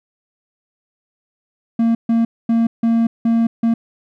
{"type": "tone bursts at uneven times", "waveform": "triangle", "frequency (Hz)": 229.6, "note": "A#3", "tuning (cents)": -26, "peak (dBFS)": -10, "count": 6, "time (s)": [[1.79, 1.95], [2.09, 2.25], [2.49, 2.67], [2.83, 3.07], [3.25, 3.47], [3.63, 3.74]], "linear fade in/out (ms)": 5, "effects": []}